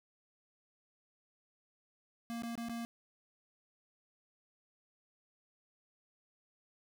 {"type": "tone with dropouts", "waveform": "square", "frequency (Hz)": 233.1, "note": "A#3", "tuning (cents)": 0, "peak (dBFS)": -39, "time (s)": [2.3, 2.85], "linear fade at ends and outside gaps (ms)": 0, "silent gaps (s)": [[2.422, 2.434], [2.554, 2.577], [2.686, 2.695]], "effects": []}